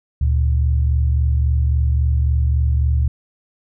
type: tone pair together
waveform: sine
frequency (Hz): 72.89 / 116.54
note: D2 / A#2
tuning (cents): -12 / 0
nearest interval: minor sixth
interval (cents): 812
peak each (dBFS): -14 / -21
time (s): 0.21-3.08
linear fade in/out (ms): 5
effects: none